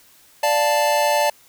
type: chord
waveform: square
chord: D minor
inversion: none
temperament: equal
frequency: 587.3 / 698.5 / 880 Hz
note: D5 / F5 / A5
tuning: 0 / 0 / 0 cents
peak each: -20 / -25 / -20 dBFS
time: 0.43-1.3 s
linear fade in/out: 5 ms
effects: white hiss -52 dBFS RMS until 1.48 s